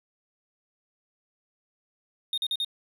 triangle tone bursts, 3688 Hz, A#7, 19 cents flat, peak -24 dBFS, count 4, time 2.33-2.647 s, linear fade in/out 2 ms, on 47 ms, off 43 ms, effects none

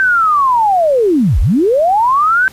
sine linear two-way sweep, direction down then up, 1568 to 32.87 to 1568 Hz, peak -8 dBFS, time 0-2.48 s, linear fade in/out 0 ms, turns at 1.4 s, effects pink hiss -40 dBFS RMS until 2.52 s + resampled to 32000 Hz

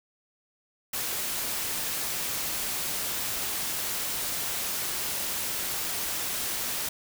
white noise, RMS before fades -31 dBFS, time 0.93-6.89 s, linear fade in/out 5 ms, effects none

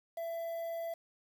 triangle tone with quantisation, 668 Hz, E5, 23 cents sharp, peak -34 dBFS, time 0.17-0.94 s, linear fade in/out 5 ms, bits 9, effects none

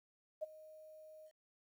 sine tone with ADSR envelope, 622.3 Hz, D#5, in tune, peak -35 dBFS, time 0.41-1.32 s, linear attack 21 ms, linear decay 20 ms, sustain -19 dB, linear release 61 ms, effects 12-bit

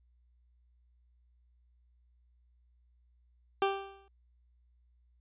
20% pulse tone with exponential decay, 392 Hz, G4, in tune, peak -19 dBFS, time 3.62-4.08 s, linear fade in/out 1 ms, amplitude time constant 100 ms, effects added 60 Hz sine -64 dBFS peak until 5.2 s + resampled to 8000 Hz

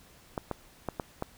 clicks, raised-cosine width 1 ms, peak -17 dBFS, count 5, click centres 0.378 / 0.513 / 0.887 / 0.998 / 1.224 s, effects pink hiss -57 dBFS RMS until 1.37 s

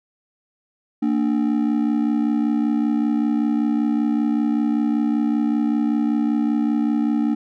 triangle ring-modulated tone, 261.6 Hz, C4, in tune, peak -12 dBFS, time 1.02-7.35 s, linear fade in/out 10 ms, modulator 32.6 Hz, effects none

